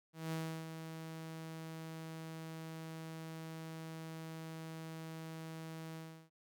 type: tone with ADSR envelope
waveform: sawtooth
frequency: 161.2 Hz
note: E3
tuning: 38 cents flat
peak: -33 dBFS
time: 0.13-6.3 s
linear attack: 190 ms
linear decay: 330 ms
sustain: -8 dB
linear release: 340 ms
effects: none